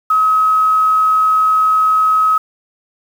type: tone with quantisation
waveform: sine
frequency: 1276 Hz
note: D#6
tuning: 43 cents sharp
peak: -9 dBFS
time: 0.1-2.38 s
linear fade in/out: 5 ms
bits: 6
effects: none